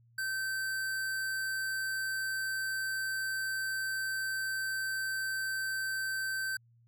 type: tone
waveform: square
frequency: 1548 Hz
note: G6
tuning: 22 cents flat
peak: -33 dBFS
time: 0.18-6.57 s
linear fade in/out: 5 ms
effects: added 117 Hz sine -61 dBFS peak until 6.87 s